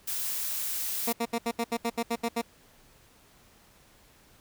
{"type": "noise", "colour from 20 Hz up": "blue", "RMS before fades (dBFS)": -32, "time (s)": [0.07, 1.13], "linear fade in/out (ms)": 10}
{"type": "tone bursts", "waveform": "15% pulse", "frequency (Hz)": 233.1, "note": "A#3", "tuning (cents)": 0, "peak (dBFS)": -20, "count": 11, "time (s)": [1.07, 2.417], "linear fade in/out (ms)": 10, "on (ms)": 57, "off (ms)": 72}
{"effects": ["pink hiss -59 dBFS RMS until 4.4 s"]}